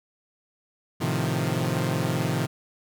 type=chord; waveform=sawtooth; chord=F dominant seventh; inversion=first; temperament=equal; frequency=110 / 130.81 / 155.56 / 174.61 Hz; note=A2 / C3 / Eb3 / F3; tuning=0 / 0 / 0 / 0 cents; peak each=-27 / -24 / -25 / -26 dBFS; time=1-2.47 s; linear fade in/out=20 ms; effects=none